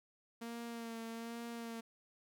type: tone with vibrato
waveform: sawtooth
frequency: 230.9 Hz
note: A#3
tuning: 16 cents flat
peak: -39 dBFS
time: 0.41-1.81 s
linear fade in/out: 10 ms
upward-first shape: sine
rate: 1.2 Hz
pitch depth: 27 cents each way
effects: none